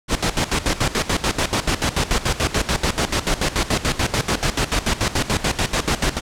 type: noise with tremolo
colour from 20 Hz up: pink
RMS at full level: -18 dBFS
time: 0.08-6.21 s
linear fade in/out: 50 ms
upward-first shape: square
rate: 6.9 Hz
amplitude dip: 80%
effects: low-pass 8000 Hz 12 dB/octave